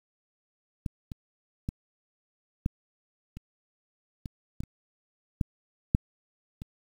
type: clicks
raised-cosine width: 5 ms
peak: -18 / -25 / -18 / -13 / -28 / -24 / -20 / -30 / -13 / -8 / -26 dBFS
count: 11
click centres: 0.862 / 1.118 / 1.689 / 2.661 / 3.37 / 4.258 / 4.605 / 4.636 / 5.412 / 5.949 / 6.619 s
effects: 8-bit